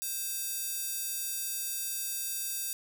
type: tone with high-pass filter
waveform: square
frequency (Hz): 523.3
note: C5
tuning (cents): 0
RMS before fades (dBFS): -35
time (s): 0.02-2.73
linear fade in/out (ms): 0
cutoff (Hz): 8300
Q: 0.76
effects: 10-bit